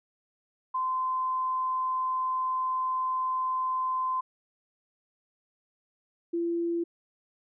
sine tone pair in turn, 1032 / 339.8 Hz, C6 / F4, -24 / -47 cents, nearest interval octave + perfect fifth, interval 1923 cents, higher first, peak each -26 dBFS, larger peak neither, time 0.74-4.21 / 6.33-6.84 s, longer first, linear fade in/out 10 ms, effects none

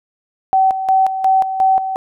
sine tone with tremolo, 764 Hz, G5, 45 cents flat, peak -9 dBFS, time 0.53-1.96 s, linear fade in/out 0 ms, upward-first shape square, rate 2.8 Hz, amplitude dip 65%, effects none

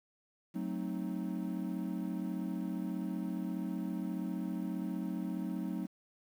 triangle chord, F# diminished seventh, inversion none, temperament equal, 185 / 220 / 261.6 / 311.1 Hz, F#3 / A3 / C4 / Eb4, 0 / 0 / 0 / 0 cents, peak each -36 / -39 / -40 / -39 dBFS, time 0.54-5.87 s, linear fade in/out 20 ms, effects 10-bit

